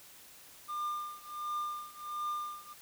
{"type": "tone with tremolo", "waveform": "triangle", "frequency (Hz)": 1200, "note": "D6", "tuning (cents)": 37, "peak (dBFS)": -30, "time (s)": [0.68, 2.74], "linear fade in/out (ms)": 20, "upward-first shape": "triangle", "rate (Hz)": 1.4, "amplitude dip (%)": 95, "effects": ["white hiss -55 dBFS RMS until 2.81 s"]}